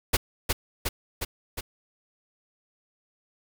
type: noise with echo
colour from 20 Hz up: pink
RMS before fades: -21 dBFS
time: 0.13-0.17 s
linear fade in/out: 10 ms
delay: 360 ms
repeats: 4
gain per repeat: -3 dB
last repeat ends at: 1.61 s
effects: none